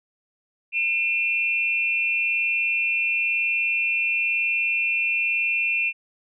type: tone pair together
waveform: sine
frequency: 2421 / 2680 Hz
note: D#7 / E7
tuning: -48 / +28 cents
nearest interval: major second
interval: 176 cents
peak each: -23 dBFS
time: 0.72-5.93 s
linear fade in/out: 50 ms
effects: none